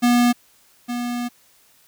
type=tone pair in turn; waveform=square; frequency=242 / 242 Hz; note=B3 / B3; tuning=-35 / -35 cents; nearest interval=unison; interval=0 cents; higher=neither; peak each=-14 / -24 dBFS; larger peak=first; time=0.02-0.33 / 0.88-1.29 s; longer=second; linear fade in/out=20 ms; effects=white hiss -56 dBFS RMS until 1.87 s